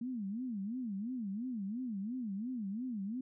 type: tone with vibrato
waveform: sine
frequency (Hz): 223.5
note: A3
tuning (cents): +27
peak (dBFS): -36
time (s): 0.01-3.21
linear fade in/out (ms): 5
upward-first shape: sine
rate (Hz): 2.9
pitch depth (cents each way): 260
effects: none